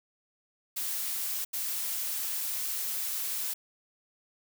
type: noise bursts at uneven times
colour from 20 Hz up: blue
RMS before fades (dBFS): -33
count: 2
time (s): 0.76-1.45 / 1.53-3.54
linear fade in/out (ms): 10
effects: none